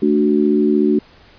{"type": "chord", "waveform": "sine", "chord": "D major", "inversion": "second", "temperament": "equal", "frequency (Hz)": [220, 293.7, 370], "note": ["A3", "D4", "F#4"], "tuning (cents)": [0, 0, 0], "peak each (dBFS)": -16, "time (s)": [0.02, 0.99], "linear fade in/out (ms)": 5, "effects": ["pink hiss -47 dBFS RMS until 1.38 s", "resampled to 11025 Hz"]}